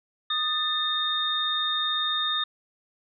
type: tone cluster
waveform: sine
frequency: 1239 / 1775 / 3669 Hz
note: D#6 / A6 / A#7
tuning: -8 / +15 / -28 cents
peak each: -30 / -34 / -25 dBFS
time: 0.3-2.44 s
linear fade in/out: 5 ms
effects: none